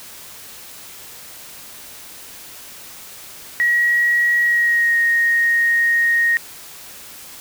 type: tone with pitch glide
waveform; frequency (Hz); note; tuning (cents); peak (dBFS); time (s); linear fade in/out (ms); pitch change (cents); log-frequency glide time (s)
sine; 1909 to 1865.4; A#6 to A#6; +41 to +1; -13; 3.6-6.37; 0; -40; 4.41-4.98
effects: white hiss -38 dBFS RMS until 7.4 s